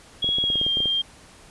sine tone with pitch glide, 3322 to 3196 Hz, G#7 to G7, 0 to +33 cents, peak -20 dBFS, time 0.22-1.02 s, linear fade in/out 10 ms, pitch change -67 cents, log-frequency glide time 0.41-0.7 s
clicks, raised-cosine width 2 ms, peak -19 dBFS, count 11, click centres 0.244 / 0.29 / 0.385 / 0.44 / 0.502 / 0.556 / 0.614 / 0.665 / 0.771 / 0.804 / 0.857 s
effects pink hiss -49 dBFS RMS until 1.5 s + resampled to 24000 Hz

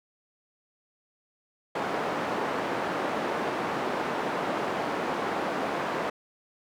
white band-pass noise, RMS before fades -30 dBFS, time 1.75-6.1 s, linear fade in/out 5 ms, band 220 to 1000 Hz, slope 12 dB/octave, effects none

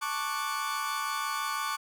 40% pulse chord, D major seventh, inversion second, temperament equal, 880 / 1108.7 / 1174.7 / 1480 Hz, A5 / C#6 / D6 / F#6, 0 / 0 / 0 / 0 cents, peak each -38 / -34 / -33 / -37 dBFS, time 0.01-1.77 s, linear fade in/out 20 ms, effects none

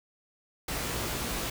pink noise with comb filter, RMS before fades -33 dBFS, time 0.68-1.5 s, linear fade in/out 5 ms, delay 17 ms, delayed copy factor +0.95, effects none

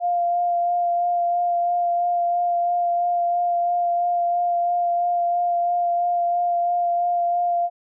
sine tone with vibrato, 698.5 Hz, F5, in tune, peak -18 dBFS, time 0-7.7 s, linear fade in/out 50 ms, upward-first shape sine, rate 3 Hz, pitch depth 14 cents each way, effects none

